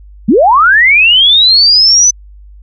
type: linear sweep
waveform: sine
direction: up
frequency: 174.61 to 6090 Hz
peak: -3 dBFS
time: 0.28-2.11 s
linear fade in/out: 10 ms
effects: added 50 Hz sine -32 dBFS peak until 2.62 s